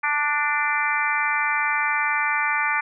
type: harmonic tone with a mistuned harmonic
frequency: 293.7 Hz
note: D4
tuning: in tune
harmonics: 3 / 4 / 5 / 6 / 7 / 8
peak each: -27 / -27 / -27 / -27 / -27 / -27 dBFS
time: 0.03-2.81 s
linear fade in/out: 10 ms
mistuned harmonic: 6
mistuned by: +18 cents
effects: none